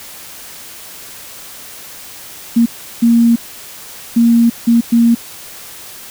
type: tone bursts at uneven times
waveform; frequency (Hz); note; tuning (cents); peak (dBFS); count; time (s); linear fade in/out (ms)
sine; 233.1; A#3; 0; -6; 5; 2.56-2.66 / 3.02-3.36 / 4.16-4.5 / 4.67-4.81 / 4.92-5.15; 10
effects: white hiss -33 dBFS RMS until 6.1 s